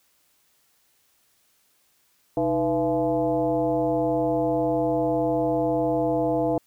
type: tone with frequency modulation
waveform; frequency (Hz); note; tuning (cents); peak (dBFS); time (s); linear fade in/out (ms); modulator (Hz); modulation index
sine; 493.4; B4; -2; -20; 2.37-6.58; 2; 181; 1.5
effects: white hiss -65 dBFS RMS until 6.66 s